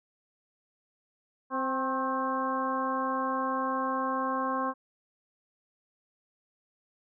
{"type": "harmonic tone with a mistuned harmonic", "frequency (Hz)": 261.6, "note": "C4", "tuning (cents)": 0, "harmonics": [1, 2, 3, 4, 5, 6], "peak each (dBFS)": [-34, -35, -37, -30, -40, -41], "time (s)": [1.5, 4.74], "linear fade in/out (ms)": 50, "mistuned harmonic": 4, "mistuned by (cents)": 40, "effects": []}